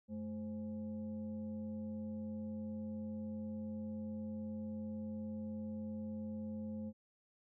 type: tone with frequency modulation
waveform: sine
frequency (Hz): 215.9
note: A3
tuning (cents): -33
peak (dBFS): -40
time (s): 0.08-6.93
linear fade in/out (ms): 50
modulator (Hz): 309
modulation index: 0.56
effects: none